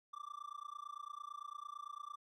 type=tone with amplitude modulation; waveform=triangle; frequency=1174.7 Hz; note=D6; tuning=in tune; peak=-40 dBFS; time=0.13-2.16 s; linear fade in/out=10 ms; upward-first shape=sine; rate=28.9 Hz; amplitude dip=100%; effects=none